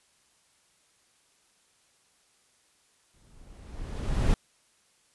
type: noise with exponential growth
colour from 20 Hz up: brown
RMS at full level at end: -21 dBFS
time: 3.14-4.34 s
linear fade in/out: 0 ms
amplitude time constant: 260 ms
effects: white hiss -66 dBFS RMS until 5.14 s + resampled to 24000 Hz